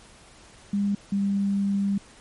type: tone pair in turn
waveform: sine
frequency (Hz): 201.6 / 198.94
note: G3 / G3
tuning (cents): +49 / +26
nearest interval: unison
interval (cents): 23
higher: first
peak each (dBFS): -21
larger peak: neither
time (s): 0.73-0.95 / 1.12-1.98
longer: second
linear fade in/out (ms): 5
effects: pink hiss -51 dBFS RMS until 2.2 s + MP3 48 kbps